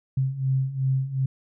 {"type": "beating tone pair", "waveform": "sine", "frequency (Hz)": [131.2, 133.9], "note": ["C3", "C3"], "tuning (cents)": [5, 40], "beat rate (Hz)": 2.7, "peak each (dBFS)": [-27, -23], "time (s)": [0.17, 1.26], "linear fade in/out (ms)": 5, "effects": []}